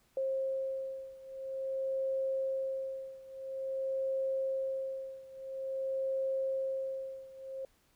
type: beating tone pair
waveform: sine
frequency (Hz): 533 / 533.49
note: C5 / C5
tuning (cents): +32 / +34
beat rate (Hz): 0.49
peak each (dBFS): -35 / -37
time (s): 0.17-7.65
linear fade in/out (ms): 2
effects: pink hiss -70 dBFS RMS until 7.95 s